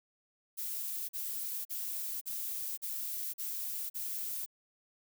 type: noise bursts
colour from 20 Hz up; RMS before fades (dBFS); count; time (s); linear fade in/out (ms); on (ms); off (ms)
violet; -38; 7; 0.57-4.462; 20; 520; 42
effects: none